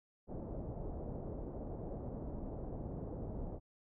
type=low-pass noise; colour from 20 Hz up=pink; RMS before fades=-43 dBFS; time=0.27-3.6 s; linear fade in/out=50 ms; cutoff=680 Hz; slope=24 dB/octave; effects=none